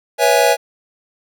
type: chord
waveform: square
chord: C# minor seventh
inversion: third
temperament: equal with one note detuned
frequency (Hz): 487.9 / 554.4 / 659.3 / 830.6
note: B4 / C#5 / E5 / G#5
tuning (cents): -21 / 0 / 0 / 0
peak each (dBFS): -17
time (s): 0.18-0.57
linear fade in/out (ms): 50
effects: none